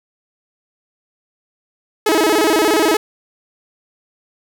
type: tone with vibrato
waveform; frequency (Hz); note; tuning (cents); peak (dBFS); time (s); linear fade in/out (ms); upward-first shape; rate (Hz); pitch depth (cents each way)
sawtooth; 370; F#4; 0; -8; 2.06-2.97; 5; square; 17; 250
effects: none